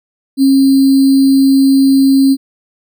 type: tone with sample-and-hold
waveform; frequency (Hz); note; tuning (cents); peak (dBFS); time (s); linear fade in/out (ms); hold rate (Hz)
sine; 270.8; C#4; -40; -5; 0.37-2.37; 50; 4410
effects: none